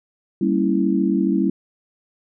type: chord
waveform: sine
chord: G diminished seventh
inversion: none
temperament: equal with one note detuned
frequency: 196 / 230.9 / 277.2 / 329.6 Hz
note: G3 / Bb3 / Db4 / Fb4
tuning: 0 / -16 / 0 / 0 cents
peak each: -20 / -24 / -22 / -21 dBFS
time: 0.41-1.5 s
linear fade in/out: 5 ms
effects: none